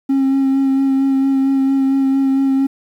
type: tone with vibrato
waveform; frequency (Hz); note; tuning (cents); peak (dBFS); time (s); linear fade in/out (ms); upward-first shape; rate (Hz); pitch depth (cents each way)
triangle; 270; C#4; -45; -9; 0.09-2.67; 10; sine; 4.4; 16
effects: tanh soft clip ceiling -6 dBFS + 8-bit